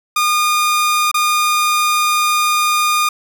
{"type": "tone with dropouts", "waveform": "sawtooth", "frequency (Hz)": 1218, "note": "D#6", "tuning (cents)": -37, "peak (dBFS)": -9, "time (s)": [0.16, 3.09], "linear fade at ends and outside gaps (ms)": 5, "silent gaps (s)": [1.115, 1.142], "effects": []}